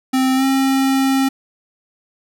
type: tone with pitch glide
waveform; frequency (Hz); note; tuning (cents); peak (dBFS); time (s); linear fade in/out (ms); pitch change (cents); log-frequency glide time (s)
square; 261.2 to 268.2; C4 to C4; -3 to +43; -14; 0.13-1.29; 10; +46; 0.35-0.44
effects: none